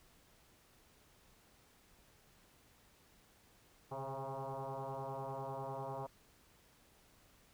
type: tone with frequency modulation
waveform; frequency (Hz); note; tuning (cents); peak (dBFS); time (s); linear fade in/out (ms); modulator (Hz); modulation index
sine; 140; C#3; +18; -40; 3.91-6.07; 10; 135; 7
effects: pink hiss -67 dBFS RMS until 7.53 s